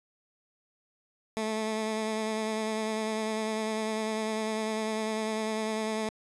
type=tone with vibrato; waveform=15% pulse; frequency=218.2 Hz; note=A3; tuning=14 cents flat; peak=-23 dBFS; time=1.37-6.09 s; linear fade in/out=0 ms; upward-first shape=sine; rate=10 Hz; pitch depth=21 cents each way; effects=resampled to 24000 Hz